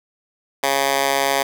10% pulse tone with high-pass filter, 137.9 Hz, C#3, 9 cents flat, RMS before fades -19 dBFS, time 0.63-1.43 s, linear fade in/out 5 ms, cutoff 660 Hz, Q 0.77, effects none

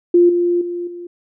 sine tone with level steps, 349.2 Hz, F4, in tune, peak -7 / -13 / -21 / -28 dBFS, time 0.14-1.07 s, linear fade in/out 5 ms, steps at 0.29 / 0.61 / 0.87 s, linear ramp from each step 5 ms, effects none

